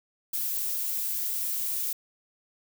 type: noise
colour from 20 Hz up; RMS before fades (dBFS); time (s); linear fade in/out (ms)
violet; -30; 0.33-1.93; 5
effects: none